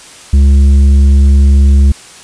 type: tone with tanh clipping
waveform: sine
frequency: 69.3 Hz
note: C#2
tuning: in tune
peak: -4 dBFS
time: 0.33-1.92 s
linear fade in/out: 5 ms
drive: 7 dB
effects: white hiss -34 dBFS RMS until 2.23 s + resampled to 22050 Hz